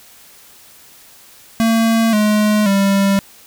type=tone with pitch steps; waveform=square; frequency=226.5 / 211.3 / 197.18 Hz; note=A#3 / G#3 / G3; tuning=-50 / +30 / +10 cents; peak=-12 dBFS; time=1.6-3.19 s; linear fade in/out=0 ms; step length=530 ms; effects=white hiss -44 dBFS RMS until 3.46 s